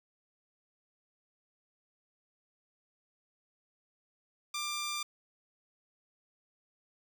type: tone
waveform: 10% pulse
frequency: 1189 Hz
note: D6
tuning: 21 cents sharp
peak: -26 dBFS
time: 4.54-5.03 s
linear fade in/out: 5 ms
effects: none